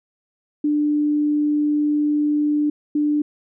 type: tone pair in turn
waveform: sine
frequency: 296.8 / 296.8 Hz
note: D4 / D4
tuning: +18 / +18 cents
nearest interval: unison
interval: 0 cents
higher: neither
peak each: -16 dBFS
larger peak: neither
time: 0.64-2.7 / 2.95-3.22 s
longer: first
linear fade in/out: 5 ms
effects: none